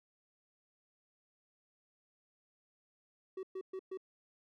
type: tone bursts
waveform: triangle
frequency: 378.4 Hz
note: F#4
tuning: 39 cents sharp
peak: -37 dBFS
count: 4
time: 3.37-3.974 s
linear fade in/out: 5 ms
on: 61 ms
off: 120 ms
effects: none